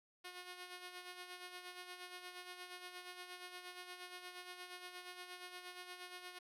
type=tone with tremolo; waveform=5% pulse; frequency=360.3 Hz; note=F#4; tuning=46 cents flat; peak=-36 dBFS; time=0.24-6.39 s; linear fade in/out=10 ms; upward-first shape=sine; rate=8.5 Hz; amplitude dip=55%; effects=low-pass 12000 Hz 12 dB/octave